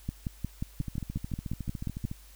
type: two click trains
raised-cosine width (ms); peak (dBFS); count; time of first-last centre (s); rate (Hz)
5; -23 / -19; 19 / 12; 0.81-2.114 / 0.09-2.051; 13.8 / 5.61
effects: added 50 Hz sine -51 dBFS peak until 2.35 s + white hiss -57 dBFS RMS until 2.35 s